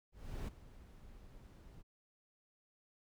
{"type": "noise with ADSR envelope", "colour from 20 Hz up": "brown", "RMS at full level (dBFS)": -40, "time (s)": [0.12, 1.83], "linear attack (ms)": 360, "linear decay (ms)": 10, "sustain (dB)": -16, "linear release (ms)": 27, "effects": []}